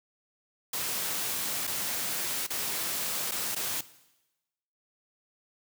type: noise with dropouts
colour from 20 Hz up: white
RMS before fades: -32 dBFS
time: 0.73-3.81 s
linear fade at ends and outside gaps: 5 ms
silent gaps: 1.67-1.674 / 2.467-2.503 / 3.312-3.318 / 3.55-3.561 s
effects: noise-tail reverb RT60 1.0 s tail -17 dB re dry + high-pass 100 Hz 12 dB/octave